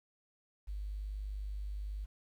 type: tone with quantisation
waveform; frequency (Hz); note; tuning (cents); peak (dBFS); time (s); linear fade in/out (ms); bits
sine; 50.5; G#1; -48; -37; 0.67-2.06; 20; 11
effects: none